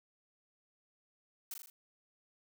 blue noise with echo, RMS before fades -42 dBFS, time 1.51-1.54 s, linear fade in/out 2 ms, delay 40 ms, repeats 4, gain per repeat -4 dB, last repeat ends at 1.7 s, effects none

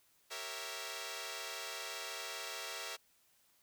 5% pulse chord, G diminished seventh, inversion none, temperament equal, 392 / 466.2 / 554.4 / 659.3 Hz, G4 / Bb4 / Db5 / Fb5, 0 / 0 / 0 / 0 cents, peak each -39 / -35 / -37 / -34 dBFS, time 0.3-2.97 s, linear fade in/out 20 ms, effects white hiss -71 dBFS RMS until 3.62 s

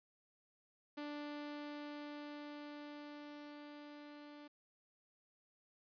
sawtooth tone with level ramp, 293.8 Hz, D4, 1 cent sharp, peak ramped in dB -39 to -49 dBFS, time 0.97-4.48 s, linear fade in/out 10 ms, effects resampled to 11025 Hz + 12-bit

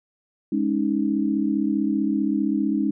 sine chord, Ab suspended fourth, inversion none, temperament equal with one note detuned, 207.7 / 277.2 / 312.6 Hz, Ab3 / Db4 / Eb4, 0 / 0 / +8 cents, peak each -24 dBFS, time 0.52-2.91 s, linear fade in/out 5 ms, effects none

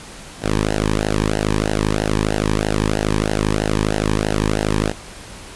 sawtooth tone with flanger, 52.5 Hz, G#1, 19 cents sharp, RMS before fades -19 dBFS, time 0.41-4.94 s, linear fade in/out 50 ms, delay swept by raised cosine 0.84 to 1.48 ms, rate 3.1 Hz, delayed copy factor -1, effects pink hiss -37 dBFS RMS until 5.55 s + resampled to 24000 Hz

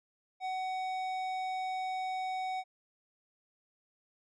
triangle tone with tanh clipping, 750 Hz, F#5, 23 cents sharp, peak -35 dBFS, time 0.4-2.64 s, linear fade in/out 50 ms, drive 17 dB, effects none

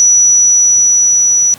sine tone with level ramp, 5890 Hz, F#8, 9 cents flat, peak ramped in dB -4 to -7 dBFS, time 0-1.54 s, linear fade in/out 0 ms, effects pink hiss -36 dBFS RMS until 1.58 s + high-pass 100 Hz 12 dB/octave

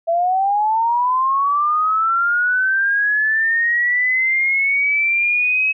sine linear sweep, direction up, 659.3 to 2566 Hz, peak -14 dBFS, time 0.07-5.73 s, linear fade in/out 20 ms, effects none

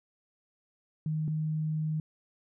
sine tone pair in turn, 155.56 / 155.56 Hz, D#3 / D#3, 0 / 0 cents, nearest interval unison, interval 0 cents, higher neither, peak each -28 dBFS, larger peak neither, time 1.06-1.28 / 1.28-2 s, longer second, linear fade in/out 2 ms, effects none

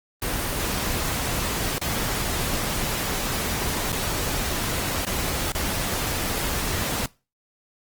pink noise with dropouts, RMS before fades -26 dBFS, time 0.22-7.06 s, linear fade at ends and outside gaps 2 ms, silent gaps 1.783-1.814 / 3.921-3.926 / 5.051-5.067 / 5.52-5.549 s, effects noise-tail reverb RT60 0.3 s tail -22 dB re dry + Opus 24 kbps

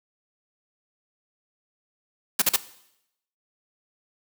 white noise bursts, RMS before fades -19 dBFS, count 3, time 2.39-2.563 s, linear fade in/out 5 ms, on 29 ms, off 43 ms, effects noise-tail reverb RT60 0.8 s tail -17 dB re dry + high-pass 150 Hz 12 dB/octave

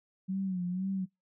sine tone with vibrato, 185.4 Hz, F#3, 4 cents sharp, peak -30 dBFS, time 0.28-1.06 s, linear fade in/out 20 ms, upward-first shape sine, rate 2 Hz, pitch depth 80 cents each way, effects noise-tail reverb RT60 0.2 s tail -26 dB re dry

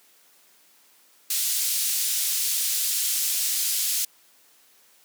white band-pass noise, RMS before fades -25 dBFS, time 1.3-4.05 s, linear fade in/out 5 ms, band 3800 to 15000 Hz, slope 12 dB/octave, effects white hiss -58 dBFS RMS until 5.04 s + high-pass 200 Hz 12 dB/octave

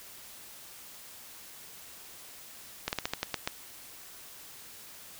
slowing click train, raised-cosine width 0.2 ms, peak -12 dBFS, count 8, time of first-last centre 2.88-3.475 s, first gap 49 ms, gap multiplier 1.18, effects white hiss -49 dBFS RMS until 5.19 s

